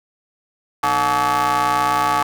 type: ring-modulated tone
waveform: 30% pulse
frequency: 138.59 Hz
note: C#3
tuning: in tune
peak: -10 dBFS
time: 0.83-2.23 s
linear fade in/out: 5 ms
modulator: 1000 Hz
effects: none